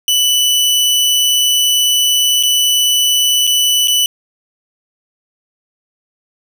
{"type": "tone with dropouts", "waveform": "sawtooth", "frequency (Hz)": 2977, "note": "F#7", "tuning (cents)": 10, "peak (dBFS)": -7, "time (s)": [0.08, 4.06], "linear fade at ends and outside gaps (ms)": 1, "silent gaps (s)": [[2.428, 2.434], [3.469, 3.474], [3.874, 3.881]], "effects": []}